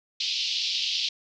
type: band-pass noise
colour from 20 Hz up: white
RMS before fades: -28 dBFS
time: 0.2-1.09 s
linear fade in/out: 5 ms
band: 2700 to 5100 Hz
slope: 48 dB/octave
effects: none